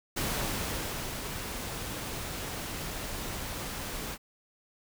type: noise with ADSR envelope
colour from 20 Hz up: pink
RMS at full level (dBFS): -31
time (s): 0.16-4.18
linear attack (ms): 13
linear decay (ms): 950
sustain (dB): -6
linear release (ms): 49
effects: none